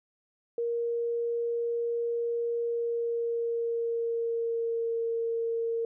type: tone with pitch glide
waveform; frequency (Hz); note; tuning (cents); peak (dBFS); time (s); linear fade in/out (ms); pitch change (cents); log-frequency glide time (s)
sine; 469.2 to 459.8; A#4 to A#4; +11 to -24; -27; 0.58-5.85; 2; -35; 2.6-5.01
effects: none